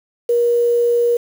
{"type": "tone with quantisation", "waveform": "sine", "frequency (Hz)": 475.4, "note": "A#4", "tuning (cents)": 34, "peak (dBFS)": -12, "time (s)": [0.29, 1.17], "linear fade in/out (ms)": 5, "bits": 6, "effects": []}